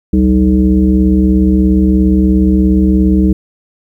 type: tone with frequency modulation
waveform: sine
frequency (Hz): 191.5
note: G3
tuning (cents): -40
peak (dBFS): -6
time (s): 0.13-3.33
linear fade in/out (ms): 5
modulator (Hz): 122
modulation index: 1.2
effects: 8-bit